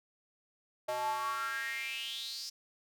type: tone with high-pass filter sweep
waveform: square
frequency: 124.2 Hz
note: B2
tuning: 10 cents sharp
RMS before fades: -37 dBFS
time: 0.88-2.5 s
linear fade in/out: 10 ms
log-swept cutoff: 670 to 5300 Hz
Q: 7.1
effects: none